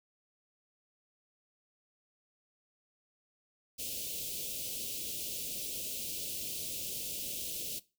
white band-stop noise, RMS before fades -39 dBFS, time 3.78-7.8 s, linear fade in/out 20 ms, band 600 to 2600 Hz, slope 48 dB/octave, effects noise-tail reverb RT60 0.3 s tail -20 dB re dry

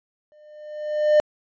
triangle tone with exponential growth, 603 Hz, D5, 46 cents sharp, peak -9 dBFS, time 0.32-1.2 s, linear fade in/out 0 ms, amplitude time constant 190 ms, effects resampled to 16000 Hz

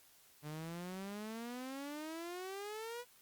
sawtooth exponential sweep, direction up, 146.83 to 493.9 Hz, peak -39 dBFS, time 0.42-3.05 s, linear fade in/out 50 ms, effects white hiss -65 dBFS RMS until 3.21 s + Opus 48 kbps

